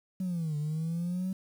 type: linear two-way sweep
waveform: sine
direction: down then up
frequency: 189.9 to 146.83 to 189.9 Hz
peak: -28 dBFS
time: 0.2-1.33 s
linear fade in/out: 5 ms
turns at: 0.57 s
effects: tanh soft clip ceiling -26 dBFS + 9-bit